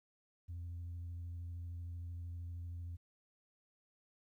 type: tone with vibrato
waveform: sine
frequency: 86.2 Hz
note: F2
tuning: 22 cents flat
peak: -40 dBFS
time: 0.48-2.97 s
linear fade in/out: 20 ms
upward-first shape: sine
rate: 13 Hz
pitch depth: 18 cents each way
effects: tanh soft clip ceiling -40 dBFS + 13-bit